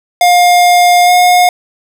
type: tone with pitch glide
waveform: square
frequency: 709 to 717.7 Hz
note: F5 to F5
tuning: +26 to +47 cents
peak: -5 dBFS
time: 0.21-1.49 s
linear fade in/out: 2 ms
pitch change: +21 cents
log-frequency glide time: 1.05-1.11 s
effects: none